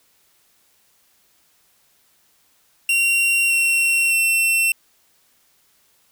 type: tone with pitch steps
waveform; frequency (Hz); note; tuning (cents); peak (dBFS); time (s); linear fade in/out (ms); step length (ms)
45% pulse; 2750 / 2725 / 2700; F7 / F7 / E7; -27 / -43 / +41; -15; 2.89-4.72; 2; 610
effects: white hiss -60 dBFS RMS until 6.11 s